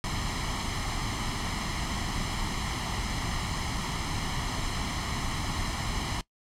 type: noise with comb filter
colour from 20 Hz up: pink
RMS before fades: -31 dBFS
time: 0.04-6.21 s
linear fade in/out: 0 ms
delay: 0.97 ms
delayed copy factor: +0.65
effects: noise-tail reverb RT60 0.1 s tail -20 dB re dry + low-pass 7000 Hz 12 dB/octave